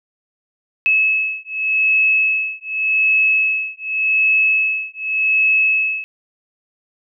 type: beating tone pair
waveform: sine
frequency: 2587 / 2587.86 Hz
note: E7 / E7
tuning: -33 / -33 cents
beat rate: 0.86 Hz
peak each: -17 dBFS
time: 0.86-6.04 s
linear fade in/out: 0 ms
effects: none